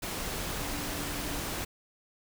sine tone in noise, 290.1 Hz, D4, 21 cents flat, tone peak -42 dBFS, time 0.6-1.4 s, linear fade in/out 10 ms, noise pink, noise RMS -35 dBFS, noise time 0.02-1.65 s, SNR -10 dB, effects none

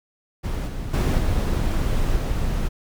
brown noise with level steps, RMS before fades -25 / -29 / -18 / -21 / -23 dBFS, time 0.43-2.69 s, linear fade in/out 20 ms, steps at 0.67 / 0.93 / 1.18 / 2.16 s, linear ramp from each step 10 ms, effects none

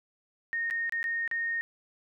sine tone with dropouts, 1848 Hz, A#6, 16 cents flat, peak -28 dBFS, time 0.53-1.61 s, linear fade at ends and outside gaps 0 ms, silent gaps 0.701-0.709 / 0.895-0.923 / 1.029-1.041 / 1.277-1.313 s, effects none

